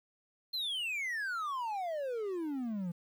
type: exponential sweep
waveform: triangle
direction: down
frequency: 4232 to 166.9 Hz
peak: -32 dBFS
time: 0.53-2.92 s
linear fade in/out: 10 ms
effects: 11-bit